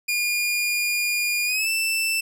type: tone with pitch glide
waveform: sawtooth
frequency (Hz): 2426 to 2661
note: D#7 to E7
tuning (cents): -44 to +16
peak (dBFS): -18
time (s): 0.08-2.21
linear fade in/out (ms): 10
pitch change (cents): +160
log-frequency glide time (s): 1.45-1.69
effects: none